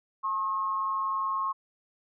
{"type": "tone with amplitude modulation", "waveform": "sine", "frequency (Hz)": 1078, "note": "C#6", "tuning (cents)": -49, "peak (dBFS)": -24, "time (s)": [0.23, 1.53], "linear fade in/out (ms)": 20, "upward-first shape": "sine", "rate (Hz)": 189, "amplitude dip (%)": 55, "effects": []}